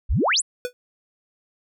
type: exponential sweep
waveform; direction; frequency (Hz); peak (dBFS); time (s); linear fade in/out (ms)
sine; up; 38.89 to 10890; -17; 0.09-0.42; 20
type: tone with exponential decay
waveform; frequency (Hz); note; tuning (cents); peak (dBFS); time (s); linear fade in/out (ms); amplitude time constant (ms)
square; 493.9; B4; 0; -21; 0.65-0.73; 0; 16
effects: none